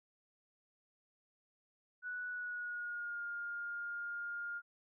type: tone with pitch glide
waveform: sine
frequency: 1476 to 1412.6 Hz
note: F#6 to F6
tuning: -5 to +19 cents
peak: -39 dBFS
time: 2.02-4.62 s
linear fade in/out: 50 ms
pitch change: -76 cents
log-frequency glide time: 2.29-3.23 s
effects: none